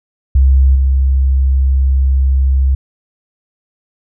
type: tone with level steps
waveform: sine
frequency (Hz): 66.6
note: C2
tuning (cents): +31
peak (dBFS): -5 / -8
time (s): 0.35-2.75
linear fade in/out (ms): 5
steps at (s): 0.75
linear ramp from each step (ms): 5
effects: none